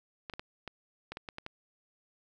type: clicks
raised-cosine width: 0.3 ms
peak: -24 dBFS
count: 9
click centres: 0.298 / 0.337 / 0.395 / 0.677 / 1.12 / 1.171 / 1.288 / 1.384 / 1.464 s
effects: none